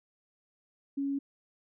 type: tone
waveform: sine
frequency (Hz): 278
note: C#4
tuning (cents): +5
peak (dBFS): -29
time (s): 0.97-1.19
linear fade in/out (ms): 10
effects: none